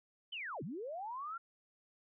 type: linear two-way sweep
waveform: sine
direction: down then up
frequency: 3136 to 123.47 to 1399 Hz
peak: -40 dBFS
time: 0.32-1.38 s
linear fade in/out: 10 ms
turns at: 0.63 s
effects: none